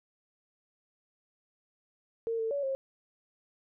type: tone with pitch steps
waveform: sine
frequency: 456.9 / 448 / 567 / 537 Hz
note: A#4 / A4 / C#5 / C5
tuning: -35 / +31 / +39 / +45 cents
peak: -29 dBFS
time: 2.27-2.75 s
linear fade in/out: 0 ms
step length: 120 ms
effects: none